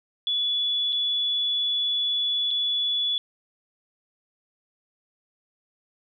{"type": "tone with dropouts", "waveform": "sine", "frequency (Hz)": 3424, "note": "A7", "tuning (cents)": -48, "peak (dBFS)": -22, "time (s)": [0.27, 3.18], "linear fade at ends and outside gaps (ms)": 1, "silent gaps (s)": [[0.924, 0.928], [2.507, 2.511]], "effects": []}